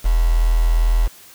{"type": "tone with quantisation", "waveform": "sine", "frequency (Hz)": 41.2, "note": "E1", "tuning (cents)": 0, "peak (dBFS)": -12, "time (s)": [0.04, 1.08], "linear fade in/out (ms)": 20, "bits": 5, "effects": ["white hiss -44 dBFS RMS until 1.34 s"]}